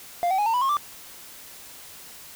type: tone with pitch steps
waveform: triangle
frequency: 698.5 / 761.7 / 830.7 / 905.8 / 987.8 / 1077.2 / 1174.7 Hz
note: F5 / G5 / G#5 / A#5 / B5 / C#6 / D6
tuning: 0 / -50 / 0 / -50 / 0 / -50 / 0 cents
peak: -18 dBFS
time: 0.23-0.769 s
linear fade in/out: 0 ms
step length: 77 ms
effects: white hiss -44 dBFS RMS until 2.35 s